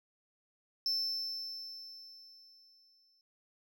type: tone with exponential decay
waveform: triangle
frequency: 5310 Hz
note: E8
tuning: 12 cents sharp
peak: -28 dBFS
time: 0.86-3.21 s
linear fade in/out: 1 ms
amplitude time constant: 510 ms
effects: none